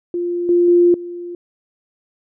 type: tone with level steps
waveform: sine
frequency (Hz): 349.2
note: F4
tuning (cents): 0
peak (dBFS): -18 / -10 / -8 / -26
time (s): 0.14-1.35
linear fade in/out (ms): 2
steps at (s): 0.49 / 0.68 / 0.94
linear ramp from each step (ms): 2
effects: none